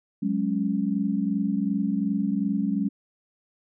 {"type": "chord", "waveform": "sine", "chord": "F# suspended second", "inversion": "none", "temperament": "equal", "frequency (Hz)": [185, 207.7, 277.2], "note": ["F#3", "G#3", "C#4"], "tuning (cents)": [0, 0, 0], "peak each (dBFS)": [-28, -25, -28], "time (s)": [0.22, 2.89], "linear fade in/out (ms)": 10, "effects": []}